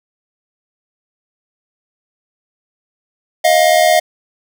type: tone pair together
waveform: square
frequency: 629 / 707.3 Hz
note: D#5 / F5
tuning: +19 / +22 cents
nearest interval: major second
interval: 203 cents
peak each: -12 dBFS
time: 3.44-4 s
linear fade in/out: 10 ms
effects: none